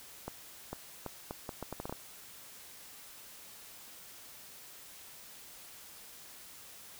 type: accelerating click train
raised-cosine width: 1 ms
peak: -24 dBFS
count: 11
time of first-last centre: 0.28-1.926 s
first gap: 450 ms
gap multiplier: 0.74
effects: white hiss -52 dBFS RMS until 6.99 s